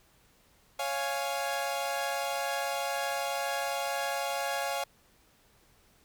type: chord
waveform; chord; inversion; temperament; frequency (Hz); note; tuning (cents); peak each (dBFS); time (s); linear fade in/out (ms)
sawtooth; Db major; none; equal; 554.4 / 698.5 / 830.6; Db5 / F5 / Ab5; 0 / 0 / 0; -31 / -31 / -31; 0.79-4.84; 5
effects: pink hiss -64 dBFS RMS until 6.04 s